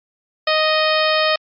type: harmonic tone with a mistuned harmonic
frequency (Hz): 622.3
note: D#5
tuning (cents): 0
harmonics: 1 / 2 / 3 / 4 / 5 / 6 / 7 / 8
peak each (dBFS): -18 / -21 / -23 / -24 / -25 / -26 / -26 / -27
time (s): 0.47-1.36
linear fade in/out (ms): 5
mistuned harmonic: 8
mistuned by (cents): +33
effects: Opus 48 kbps